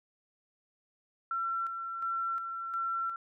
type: tone with tremolo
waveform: sine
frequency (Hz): 1353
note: E6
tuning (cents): +45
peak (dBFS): -30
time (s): 1.31-3.16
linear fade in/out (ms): 2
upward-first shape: square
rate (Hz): 1.4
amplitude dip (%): 45
effects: none